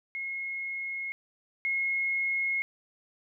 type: tone pair in turn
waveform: sine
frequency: 2163 / 2163 Hz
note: C#7 / C#7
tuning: -43 / -43 cents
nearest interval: unison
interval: 0 cents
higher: neither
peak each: -32 / -26 dBFS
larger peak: second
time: 0.15-1.12 / 1.65-2.62 s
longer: neither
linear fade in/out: 0 ms
effects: none